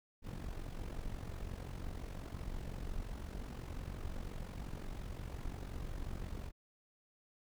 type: noise with amplitude modulation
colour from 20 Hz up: brown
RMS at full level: -40 dBFS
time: 0.22-6.52 s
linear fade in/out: 50 ms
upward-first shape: sine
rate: 45.7 Hz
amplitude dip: 70%
effects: none